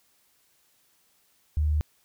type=tone; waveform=sine; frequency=75.7 Hz; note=D#2; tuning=47 cents flat; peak=-21 dBFS; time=1.57-1.81 s; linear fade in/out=0 ms; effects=white hiss -66 dBFS RMS until 2.04 s